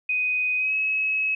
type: tone with pitch glide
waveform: sine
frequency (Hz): 2499 to 2568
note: D#7 to E7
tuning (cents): +7 to -46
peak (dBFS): -21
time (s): 0.09-1.35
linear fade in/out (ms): 5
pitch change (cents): +47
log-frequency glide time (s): 0.57-0.74
effects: none